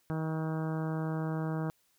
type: harmonic tone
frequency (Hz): 158.8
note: D#3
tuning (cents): +36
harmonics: 1 / 2 / 3 / 4 / 5 / 6 / 7 / 8 / 9 / 10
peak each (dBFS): -32 / -38 / -42 / -44 / -46 / -48 / -49 / -50 / -51 / -52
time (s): 0.1-1.7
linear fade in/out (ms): 0
effects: white hiss -71 dBFS RMS until 1.98 s